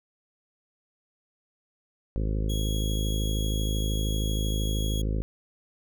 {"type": "harmonic tone", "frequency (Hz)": 52.9, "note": "G#1", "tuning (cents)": 33, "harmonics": [1, 2, 3, 4, 5, 6, 7, 8, 9, 10], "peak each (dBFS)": [-26, -32, -36, -38, -40, -42, -43, -44, -45, -46], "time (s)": [2.16, 5.22], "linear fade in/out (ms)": 0}
{"type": "tone", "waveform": "sawtooth", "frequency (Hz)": 3322, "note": "G#7", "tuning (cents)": 0, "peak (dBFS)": -32, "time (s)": [2.49, 5.02], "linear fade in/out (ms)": 10}
{"effects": []}